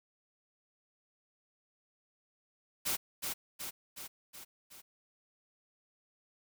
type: noise with echo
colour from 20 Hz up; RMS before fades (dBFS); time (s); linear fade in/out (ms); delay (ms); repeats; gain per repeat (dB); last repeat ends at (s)
white; -33; 2.85-2.97; 20; 370; 5; -4; 4.82
effects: none